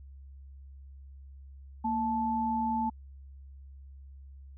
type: tone pair together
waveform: sine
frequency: 231.1 / 874.4 Hz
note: A#3 / A5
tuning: -15 / -11 cents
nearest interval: octave + major seventh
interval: 2304 cents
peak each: -31 / -29 dBFS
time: 1.84-2.9 s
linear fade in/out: 10 ms
effects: added 68 Hz sine -46 dBFS peak until 4.57 s